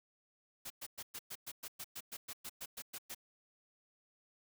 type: noise bursts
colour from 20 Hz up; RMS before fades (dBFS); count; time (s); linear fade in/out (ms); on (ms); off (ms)
white; -45; 16; 0.65-3.148; 10; 53; 110
effects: none